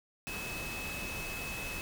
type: tone in noise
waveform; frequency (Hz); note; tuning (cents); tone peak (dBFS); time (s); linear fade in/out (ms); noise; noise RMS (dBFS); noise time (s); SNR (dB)
sine; 2584; E7; -35; -40; 0.27-1.81; 0; pink; -41; 0.27-1.81; -2
effects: none